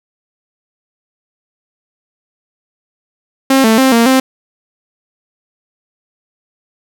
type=tone with pitch steps; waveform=sawtooth; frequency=267.8 / 222.1 / 263.9 / 231.8 / 262.3 Hz; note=C4 / A3 / C4 / A#3 / C4; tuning=+40 / +16 / +15 / -10 / +4 cents; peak=-3 dBFS; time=3.5-4.2 s; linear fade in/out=5 ms; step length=140 ms; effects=none